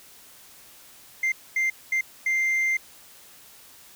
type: tone bursts at uneven times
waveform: sine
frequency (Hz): 2093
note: C7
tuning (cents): 0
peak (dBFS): -18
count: 4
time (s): 1.23-1.32 / 1.56-1.7 / 1.92-2.01 / 2.26-2.77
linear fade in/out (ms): 5
effects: tanh soft clip ceiling -20 dBFS + white hiss -50 dBFS RMS until 3.95 s